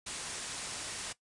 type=low-pass noise; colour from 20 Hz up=white; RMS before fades=-41 dBFS; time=0.06-1.13 s; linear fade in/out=10 ms; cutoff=10000 Hz; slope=96 dB/octave; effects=noise-tail reverb RT60 0.1 s tail -17 dB re dry + resampled to 24000 Hz